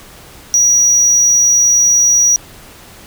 triangle tone, 5790 Hz, F#8, 38 cents flat, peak -6 dBFS, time 0.54-2.36 s, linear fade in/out 0 ms, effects pink hiss -38 dBFS RMS until 3.06 s

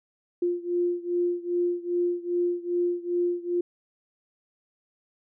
sine beating tone pair, 350 / 352.5 Hz, F4 / F4, +4 / +16 cents, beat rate 2.5 Hz, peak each -26 / -28 dBFS, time 0.42-3.61 s, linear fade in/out 5 ms, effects none

